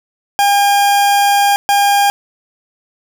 40% pulse tone bursts at uneven times, 807 Hz, G#5, 50 cents flat, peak -8 dBFS, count 2, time 0.39-1.56 / 1.69-2.1 s, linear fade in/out 0 ms, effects none

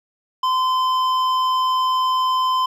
sine tone with hard clipping, 1028 Hz, C6, 31 cents flat, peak -18 dBFS, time 0.43-2.66 s, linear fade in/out 5 ms, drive 9 dB, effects none

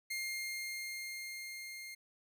sawtooth tone with level ramp, 2120 Hz, C7, 22 cents sharp, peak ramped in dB -33 to -42 dBFS, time 0.1-1.95 s, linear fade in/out 10 ms, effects none

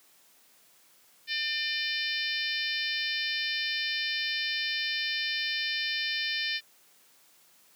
harmonic tone, 600 Hz, D5, 37 cents sharp, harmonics 3 / 4 / 5 / 6 / 7 / 8 / 9, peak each -34 / -35 / -36 / -37 / -37 / -38 / -39 dBFS, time 1.27-6.61 s, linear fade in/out 50 ms, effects white hiss -61 dBFS RMS until 7.75 s + high-pass 150 Hz 12 dB/octave

